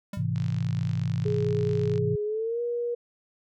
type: tone with exponential decay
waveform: square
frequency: 200 Hz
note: G3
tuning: 35 cents sharp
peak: -31 dBFS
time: 0.13-0.26 s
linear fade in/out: 5 ms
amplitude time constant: 28 ms
type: chord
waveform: sine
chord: Ab augmented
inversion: none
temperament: equal with one note detuned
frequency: 106.19 / 130.81 / 164.81 Hz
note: Ab2 / C3 / E3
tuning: +39 / 0 / 0 cents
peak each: -29 dBFS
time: 0.17-2.16 s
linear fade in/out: 5 ms
type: click train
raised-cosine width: 0.2 ms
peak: -26 dBFS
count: 80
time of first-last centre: 0.36-1.979 s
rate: 48.8 Hz
type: tone with pitch glide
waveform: sine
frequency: 417.9 to 477.3 Hz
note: G#4 to A#4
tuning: +11 to +41 cents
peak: -26 dBFS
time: 1.25-2.95 s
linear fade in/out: 10 ms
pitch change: +230 cents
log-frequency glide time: 2.24-2.61 s
effects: none